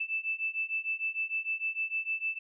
sine beating tone pair, 2637 / 2643.6 Hz, E7 / E7, 0 / +4 cents, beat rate 6.6 Hz, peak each -34 / -33 dBFS, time 0-2.39 s, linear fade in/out 10 ms, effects none

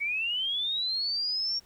sine linear sweep, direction up, 2217 to 5570 Hz, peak -27 dBFS, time 0-1.6 s, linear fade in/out 20 ms, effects pink hiss -61 dBFS RMS until 1.65 s

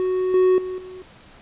triangle tone with level steps, 370 Hz, F#4, in tune, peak -17 / -11 / -24 / -33 dBFS, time 0-1.02 s, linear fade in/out 0 ms, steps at 0.34 / 0.58 / 0.78 s, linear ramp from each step 2 ms, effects pink hiss -48 dBFS RMS until 1.41 s + resampled to 8000 Hz

